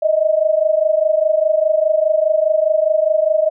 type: tone pair together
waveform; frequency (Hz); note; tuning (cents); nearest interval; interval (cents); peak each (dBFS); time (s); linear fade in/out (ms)
sine; 613 / 637.9; D#5 / D#5; -26 / +43; minor second; 69; -15; 0.02-3.5; 10
effects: none